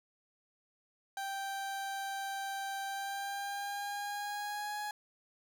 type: tone with pitch glide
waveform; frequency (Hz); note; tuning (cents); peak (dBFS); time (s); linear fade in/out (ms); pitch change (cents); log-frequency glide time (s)
30% pulse; 784 to 835.4; G5 to G#5; 0 to +10; -34; 1.17-4.91; 2; +110; 2.86-4.79
effects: none